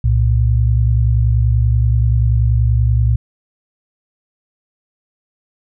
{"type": "tone pair together", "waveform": "sine", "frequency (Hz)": [64.5, 114.93], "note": ["C2", "A#2"], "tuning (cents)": [-24, -24], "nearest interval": "minor seventh", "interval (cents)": 1000, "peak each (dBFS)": -13, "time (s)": [0.04, 3.16], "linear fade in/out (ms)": 5, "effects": []}